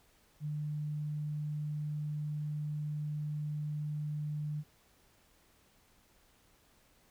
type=tone; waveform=sine; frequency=150 Hz; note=D3; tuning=37 cents sharp; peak=-34 dBFS; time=0.4-4.64 s; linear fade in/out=50 ms; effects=pink hiss -67 dBFS RMS until 7.1 s